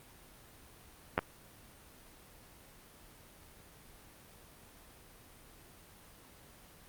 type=clicks; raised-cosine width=0.5 ms; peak=-12 / -17 dBFS; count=2; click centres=1.179 / 1.19 s; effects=pink hiss -57 dBFS RMS until 6.88 s + Opus 32 kbps